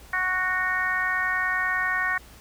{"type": "harmonic tone", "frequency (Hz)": 369.6, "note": "F#4", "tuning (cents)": -2, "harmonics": [2, 3, 4, 5, 6], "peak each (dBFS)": [-35, -30, -28, -25, -35], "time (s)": [0.13, 2.18], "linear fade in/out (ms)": 5, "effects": ["added 60 Hz sine -50 dBFS peak until 2.4 s", "pink hiss -50 dBFS RMS until 2.4 s"]}